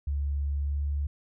sine tone with pitch glide, 71.1 to 71.88 Hz, C#2 to D2, +45 to -37 cents, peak -26 dBFS, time 0.07-1.07 s, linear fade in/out 5 ms, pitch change +18 cents, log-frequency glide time 0.58-0.81 s, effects none

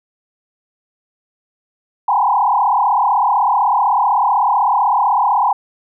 sine tone with frequency modulation, 900 Hz, A5, 39 cents sharp, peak -11 dBFS, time 2.08-5.53 s, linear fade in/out 5 ms, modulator 35.9 Hz, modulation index 3.5, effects none

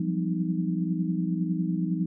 sine tone cluster, 172.9 / 182.8 / 194.7 / 254.3 / 311.6 Hz, F3 / F#3 / G3 / C4 / D#4, -17 / -21 / -12 / -49 / +3 cents, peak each -27 / -34 / -32 / -36 / -32 dBFS, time 0-2.06 s, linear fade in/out 5 ms, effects none

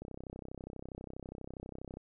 click train, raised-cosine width 2 ms, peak -30 dBFS, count 64, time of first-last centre 0.02-1.97 s, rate 32.3 Hz, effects none

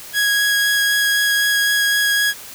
sawtooth tone with vibrato, 1656 Hz, G#6, 5 cents flat, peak -11 dBFS, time 0.13-2.34 s, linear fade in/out 50 ms, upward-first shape sine, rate 3.9 Hz, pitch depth 8 cents each way, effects white hiss -36 dBFS RMS until 2.54 s

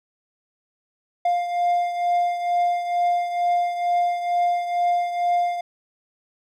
triangle beating tone pair, 702 / 704.2 Hz, F5 / F5, +9 / +14 cents, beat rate 2.2 Hz, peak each -18 / -25 dBFS, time 1.25-5.61 s, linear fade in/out 5 ms, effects none

